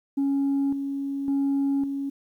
sine tone with tremolo, 277.2 Hz, C#4, in tune, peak -19 dBFS, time 0.17-2.1 s, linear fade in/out 10 ms, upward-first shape square, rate 0.9 Hz, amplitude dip 55%, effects tanh soft clip ceiling -19 dBFS + 10-bit

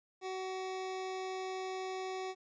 25% pulse tone, 376 Hz, F#4, 28 cents sharp, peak -34 dBFS, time 0.21-2.35 s, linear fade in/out 50 ms, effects resampled to 16000 Hz + 12-bit

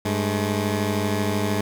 15% pulse tone pair together, 100.37 / 213.6 Hz, G2 / G#3, +41 / +49 cents, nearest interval octave + minor second, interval 1308 cents, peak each -17 / -19 dBFS, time 0.05-1.61 s, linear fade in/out 5 ms, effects none

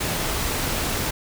pink noise, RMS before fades -25 dBFS, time 0-1.11 s, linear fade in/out 10 ms, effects none

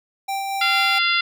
square tone with tremolo, 784 Hz, G5, in tune, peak -23 dBFS, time 0.28-0.99 s, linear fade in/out 10 ms, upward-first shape sine, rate 4.4 Hz, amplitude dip 25%
harmonic tone, 691 Hz, F5, 19 cents flat, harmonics 2 / 3 / 4 / 5 / 6 / 7, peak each -22 / -22 / -23 / -24 / -30 / -28 dBFS, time 0.61-1.21 s, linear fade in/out 5 ms
effects none

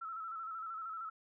sine tone with vibrato, 1318.5 Hz, E6, in tune, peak -40 dBFS, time 0.01-1.1 s, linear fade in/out 10 ms, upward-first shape square, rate 13 Hz, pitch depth 42 cents each way, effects none

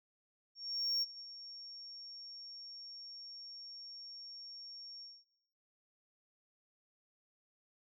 sine tone with ADSR envelope, 5520 Hz, F8, 21 cents flat, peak -28 dBFS, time 0.55-5.25 s, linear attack 470 ms, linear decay 31 ms, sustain -19 dB, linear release 230 ms, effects noise-tail reverb RT60 1.0 s tail -17 dB re dry + tanh soft clip ceiling -30 dBFS

